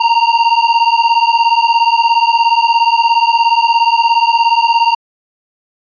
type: beating tone pair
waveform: square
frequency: 919 / 936 Hz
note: A#5 / A#5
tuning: -25 / +7 cents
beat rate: 17 Hz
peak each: -12 dBFS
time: 0-4.95 s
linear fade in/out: 10 ms
effects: resampled to 11025 Hz